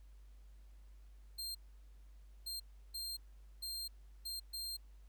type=tone bursts at uneven times; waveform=sawtooth; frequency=4186 Hz; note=C8; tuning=in tune; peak=-38 dBFS; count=6; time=1.38-1.55 / 2.46-2.6 / 2.94-3.17 / 3.62-3.88 / 4.25-4.4 / 4.53-4.77 s; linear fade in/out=10 ms; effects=added 50 Hz sine -55 dBFS peak until 5.08 s + pink hiss -75 dBFS RMS until 5.08 s